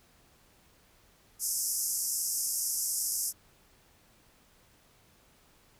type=band-pass noise; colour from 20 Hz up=white; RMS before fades=-32 dBFS; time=1.39-3.33 s; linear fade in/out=50 ms; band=5100 to 13000 Hz; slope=96 dB/octave; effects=pink hiss -63 dBFS RMS until 5.79 s